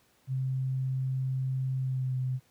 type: tone with pitch glide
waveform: sine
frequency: 131.3 to 128.75 Hz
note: C3 to C3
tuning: +6 to -28 cents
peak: -27 dBFS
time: 0.27-2.4 s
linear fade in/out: 50 ms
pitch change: -34 cents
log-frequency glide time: 1.78-2.18 s
effects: pink hiss -66 dBFS RMS until 2.5 s + high-pass 80 Hz 12 dB/octave